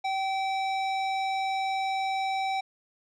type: tone with low-pass filter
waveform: square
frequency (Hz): 771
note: G5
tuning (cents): -29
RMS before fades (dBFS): -29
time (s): 0.04-2.61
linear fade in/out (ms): 10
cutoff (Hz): 4200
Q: 1.1
effects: none